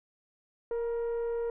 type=tone with frequency modulation; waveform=sine; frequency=466.6 Hz; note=A#4; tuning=2 cents sharp; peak=-27 dBFS; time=0.71-1.5 s; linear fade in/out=2 ms; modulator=486 Hz; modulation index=0.28; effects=tanh soft clip ceiling -28 dBFS